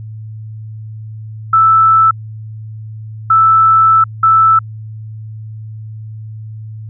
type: tone bursts at uneven times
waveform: sine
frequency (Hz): 1318.5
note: E6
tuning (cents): 0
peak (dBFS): -5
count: 3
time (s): 1.53-2.11 / 3.3-4.04 / 4.23-4.59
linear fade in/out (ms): 5
effects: added 109 Hz sine -25 dBFS peak until 6.89 s